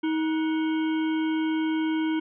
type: harmonic tone with a mistuned harmonic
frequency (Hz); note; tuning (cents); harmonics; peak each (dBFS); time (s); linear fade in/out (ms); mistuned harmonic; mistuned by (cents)
316.7; D#4; +31; 1 / 3 / 5 / 7 / 9 / 10; -23 / -37 / -39 / -40 / -47 / -43; 0.03-2.2; 10; 5; -120
effects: none